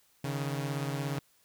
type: beating tone pair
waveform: sawtooth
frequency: 138.59 / 155.59 Hz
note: C#3 / D#3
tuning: 0 / 0 cents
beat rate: 17 Hz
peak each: -29 / -33 dBFS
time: 0.24-1.19 s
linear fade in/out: 5 ms
effects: white hiss -67 dBFS RMS until 1.44 s